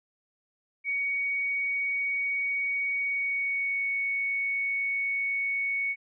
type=tone with pitch glide; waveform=sine; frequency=2242 to 2223 Hz; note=C#7 to C#7; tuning=+19 to +4 cents; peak=-26 dBFS; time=0.84-5.96 s; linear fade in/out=50 ms; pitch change=-15 cents; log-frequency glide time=3.01-3.86 s; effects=none